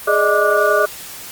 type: tone cluster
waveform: sine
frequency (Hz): 417.9 / 597 / 628 / 1176 / 1455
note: G#4 / D5 / D#5 / D6 / F#6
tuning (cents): +11 / +28 / +16 / +2 / -29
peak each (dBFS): -18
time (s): 0.07-0.86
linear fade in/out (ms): 10
effects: white hiss -33 dBFS RMS until 1.31 s + Opus 32 kbps